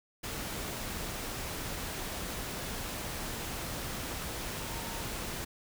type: tone in noise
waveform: sine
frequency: 919 Hz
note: A#5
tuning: 25 cents flat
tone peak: -46 dBFS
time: 4.69-5.02 s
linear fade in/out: 10 ms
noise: pink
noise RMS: -38 dBFS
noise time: 0.23-5.45 s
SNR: -11 dB
effects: none